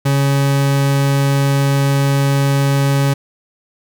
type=tone; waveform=40% pulse; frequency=139 Hz; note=C#3; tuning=5 cents sharp; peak=-11 dBFS; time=0.05-3.14 s; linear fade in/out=10 ms; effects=none